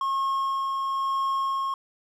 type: tone with tremolo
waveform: triangle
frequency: 1083 Hz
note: C#6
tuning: 41 cents flat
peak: -21 dBFS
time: 0.01-1.74 s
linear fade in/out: 2 ms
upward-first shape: sine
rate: 1 Hz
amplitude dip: 25%
effects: none